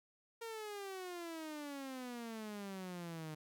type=exponential sweep; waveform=sawtooth; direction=down; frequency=465 to 152.6 Hz; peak=-40 dBFS; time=0.41-3.35 s; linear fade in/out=10 ms; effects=13-bit